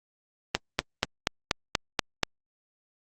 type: click train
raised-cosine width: 0.2 ms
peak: -4 dBFS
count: 8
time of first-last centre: 0.55-2.233 s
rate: 4.16 Hz
effects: Opus 32 kbps